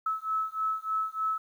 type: beating tone pair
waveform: sine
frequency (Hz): 1298 / 1301.3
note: E6 / E6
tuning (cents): -27 / -23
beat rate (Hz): 3.3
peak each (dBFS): -31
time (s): 0.06-1.38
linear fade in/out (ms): 5
effects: 10-bit